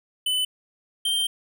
square tone pair in turn, 3010 / 3154 Hz, F#7 / G7, +29 / +10 cents, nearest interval minor second, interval 81 cents, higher second, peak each -22 dBFS, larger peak neither, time 0.26-0.45 / 1.05-1.27 s, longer second, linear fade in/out 5 ms, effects none

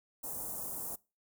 white band-stop noise, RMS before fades -40 dBFS, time 0.23-0.96 s, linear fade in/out 10 ms, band 1000 to 8000 Hz, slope 24 dB/octave, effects noise-tail reverb RT60 0.3 s tail -23 dB re dry

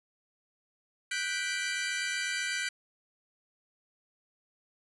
sawtooth chord, G major seventh, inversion third, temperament equal, 1480 / 1568 / 1975.5 / 2349 Hz, F#6 / G6 / B6 / D7, 0 / 0 / 0 / 0 cents, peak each -33 dBFS, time 1.11-2.69 s, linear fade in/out 5 ms, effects resampled to 24000 Hz

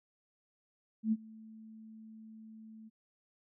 sine tone with ADSR envelope, 220 Hz, A3, in tune, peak -25 dBFS, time 1.03-2.9 s, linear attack 91 ms, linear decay 41 ms, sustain -24 dB, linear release 26 ms, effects none

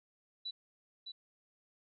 sine tone with echo, 3954 Hz, B7, 1 cent sharp, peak -38 dBFS, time 0.45-0.51 s, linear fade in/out 10 ms, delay 610 ms, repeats 1, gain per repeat -5 dB, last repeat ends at 1.12 s, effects none

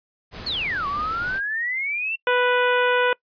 pink noise, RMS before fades -36 dBFS, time 0.31-1.41 s, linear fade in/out 50 ms
sine exponential two-way sweep, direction down then up, 4527 to 1108.7 to 2741 Hz, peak -23 dBFS, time 0.46-2.16 s, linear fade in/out 10 ms, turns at 0.87 s
harmonic tone, 493.9 Hz, B4, in tune, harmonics 1 / 2 / 3 / 4 / 5 / 6 / 7, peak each -20 / -24 / -22 / -31 / -28 / -32 / -37 dBFS, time 2.27-3.13 s, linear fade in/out 2 ms
effects noise-tail reverb RT60 0.1 s tail -24 dB re dry + resampled to 11025 Hz

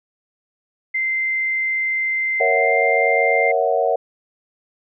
sine tone with pitch glide, 2081 to 2100 Hz, C7 to C7, -10 to +6 cents, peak -18 dBFS, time 0.94-3.52 s, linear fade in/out 10 ms, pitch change +16 cents, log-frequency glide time 2.44-2.73 s
sine chord, F# dominant seventh, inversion first, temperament equal, 466.2 / 554.4 / 659.3 / 740 Hz, A#4 / C#5 / E5 / F#5, 0 / 0 / 0 / 0 cents, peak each -21 dBFS, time 2.4-3.96 s, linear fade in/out 5 ms
effects none

